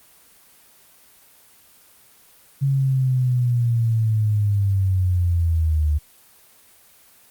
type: linear sweep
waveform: sine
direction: down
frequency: 138.8 to 73.42 Hz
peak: -16 dBFS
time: 2.61-5.99 s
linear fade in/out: 20 ms
effects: white hiss -52 dBFS RMS until 7.3 s + Opus 24 kbps